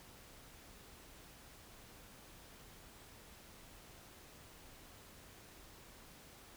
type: silence
effects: pink hiss -58 dBFS RMS until 6.56 s